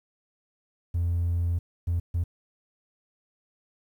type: tone bursts at uneven times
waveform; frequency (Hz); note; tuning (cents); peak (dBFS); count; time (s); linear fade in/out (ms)
triangle; 86; F2; -26; -20; 3; 0.94-1.59 / 1.87-2 / 2.14-2.24; 10
effects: tanh soft clip ceiling -19 dBFS + 10-bit